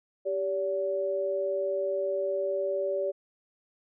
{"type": "tone pair together", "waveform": "sine", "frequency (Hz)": [392, 572.7], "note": ["G4", "D5"], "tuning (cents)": [0, -44], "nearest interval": "perfect fifth", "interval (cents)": 656, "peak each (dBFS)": [-31, -28], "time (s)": [0.25, 3.12], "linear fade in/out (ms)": 20, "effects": []}